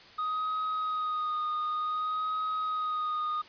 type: tone with vibrato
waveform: triangle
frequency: 1247 Hz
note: D#6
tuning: 3 cents sharp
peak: -27 dBFS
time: 0.18-3.42 s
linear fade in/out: 10 ms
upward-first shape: sine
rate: 0.55 Hz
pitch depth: 24 cents each way
effects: white hiss -52 dBFS RMS until 3.48 s + resampled to 11025 Hz